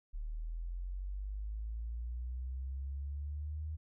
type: linear sweep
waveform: sine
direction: up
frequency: 36.71 to 78.5 Hz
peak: -37 dBFS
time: 0.13-3.77 s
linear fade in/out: 20 ms
effects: none